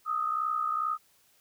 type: tone pair together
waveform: sine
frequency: 1237.7 / 1300 Hz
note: D#6 / E6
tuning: -9 / -24 cents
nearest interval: minor second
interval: 85 cents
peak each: -28 / -33 dBFS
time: 0.05-0.98 s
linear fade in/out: 50 ms
effects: white hiss -65 dBFS RMS until 1.4 s

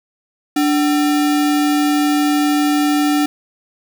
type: tone with sample-and-hold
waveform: sine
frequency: 293.7 Hz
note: D4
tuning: in tune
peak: -12 dBFS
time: 0.56-3.26 s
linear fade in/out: 5 ms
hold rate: 1050 Hz
effects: none

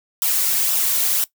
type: noise with flanger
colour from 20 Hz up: blue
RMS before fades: -19 dBFS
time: 0.22-1.24 s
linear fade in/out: 0 ms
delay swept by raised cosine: 0.45 to 2.55 ms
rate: 2 Hz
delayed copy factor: -0.5
effects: noise-tail reverb RT60 0.1 s tail -18 dB re dry

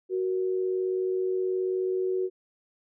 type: tone pair together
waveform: sine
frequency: 372.2 / 471 Hz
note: F#4 / A#4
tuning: +10 / +18 cents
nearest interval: major third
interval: 408 cents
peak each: -25 / -35 dBFS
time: 0.09-2.3 s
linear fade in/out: 50 ms
effects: none

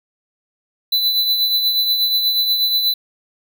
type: tone with tremolo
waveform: square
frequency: 3997 Hz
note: B7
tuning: 20 cents sharp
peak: -13 dBFS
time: 0.92-2.94 s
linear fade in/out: 5 ms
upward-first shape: triangle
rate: 8.3 Hz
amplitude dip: 50%
effects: none

